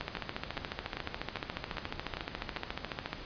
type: two click trains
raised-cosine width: 0.3 ms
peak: -19 / -18 dBFS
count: 7 / 45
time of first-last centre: 0.17-2.57 / 0.01-3.131 s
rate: 2.5 / 14.1 Hz
effects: pink hiss -45 dBFS RMS until 3.25 s + resampled to 11025 Hz